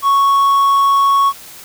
triangle tone, 1108.7 Hz, C#6, in tune, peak -7 dBFS, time 0.02-1.33 s, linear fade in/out 50 ms, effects white hiss -36 dBFS RMS until 1.64 s

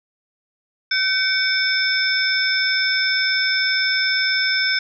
sine tone cluster, 1528 / 2252 / 3573 / 5270 Hz, G6 / C#7 / A7 / E8, -45 / +27 / +26 / -1 cents, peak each -21 / -23 / -26 / -21 dBFS, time 0.91-4.79 s, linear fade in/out 5 ms, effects none

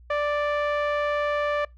sawtooth tone with low-pass filter, 587.3 Hz, D5, in tune, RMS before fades -25 dBFS, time 0.1-1.65 s, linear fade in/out 5 ms, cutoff 1900 Hz, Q 1.2, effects noise-tail reverb RT60 0.2 s tail -25 dB re dry + added 60 Hz sine -47 dBFS peak until 1.77 s

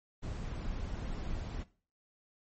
brown noise, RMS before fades -38 dBFS, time 0.22-1.64 s, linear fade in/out 20 ms, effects noise-tail reverb RT60 0.4 s tail -18 dB re dry + MP3 32 kbps

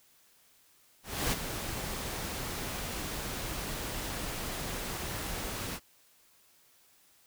pink noise with ADSR envelope, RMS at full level -29 dBFS, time 1.03-5.8 s, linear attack 290 ms, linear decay 27 ms, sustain -8 dB, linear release 54 ms, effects white hiss -64 dBFS RMS until 7.26 s

